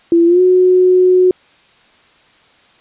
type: tone with pitch glide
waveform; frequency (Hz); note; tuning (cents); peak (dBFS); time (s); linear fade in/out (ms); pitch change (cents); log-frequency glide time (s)
sine; 338 to 366.5; E4 to F#4; +43 to -16; -6; 0.12-1.31; 2; +141; 0.26-0.41
effects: white hiss -49 dBFS RMS until 2.8 s + resampled to 8000 Hz